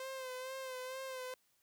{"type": "tone with vibrato", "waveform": "sawtooth", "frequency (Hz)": 519, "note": "C5", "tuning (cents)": -14, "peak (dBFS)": -38, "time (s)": [0, 1.34], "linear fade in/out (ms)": 2, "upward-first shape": "sine", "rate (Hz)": 2.2, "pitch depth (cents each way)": 40, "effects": ["white hiss -75 dBFS RMS until 1.62 s"]}